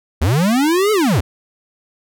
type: linear two-way sweep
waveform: square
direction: up then down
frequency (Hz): 67 to 440 to 67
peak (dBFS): -13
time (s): 0.21-1.21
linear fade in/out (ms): 10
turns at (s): 0.92
effects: none